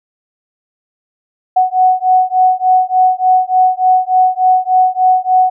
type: beating tone pair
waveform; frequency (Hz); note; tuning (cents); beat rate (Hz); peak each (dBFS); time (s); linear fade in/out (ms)
sine; 740 / 743.4; F#5 / F#5; 0 / +8; 3.4; -11; 1.56-5.5; 10
effects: none